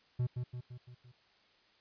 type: tone with echo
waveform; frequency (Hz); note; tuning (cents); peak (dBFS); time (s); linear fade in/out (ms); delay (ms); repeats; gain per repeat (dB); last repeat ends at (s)
triangle; 123.47; B2; 0; -27; 0.19-0.27; 10; 170; 5; -5; 1.12
effects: white hiss -67 dBFS RMS until 1.8 s + resampled to 11025 Hz